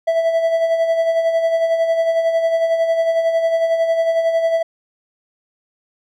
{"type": "tone with tremolo", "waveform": "triangle", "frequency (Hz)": 659.3, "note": "E5", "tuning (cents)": 0, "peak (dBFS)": -10, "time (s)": [0.07, 4.63], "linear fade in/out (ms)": 10, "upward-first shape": "sine", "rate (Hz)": 11, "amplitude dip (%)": 50, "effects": []}